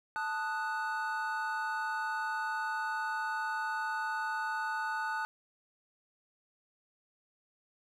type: chord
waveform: triangle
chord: D# diminished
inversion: second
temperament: equal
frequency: 880 / 1244.5 / 1480 Hz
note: A5 / D#6 / F#6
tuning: 0 / 0 / 0 cents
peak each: -34 / -38 / -34 dBFS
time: 0.16-5.25 s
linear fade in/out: 0 ms
effects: none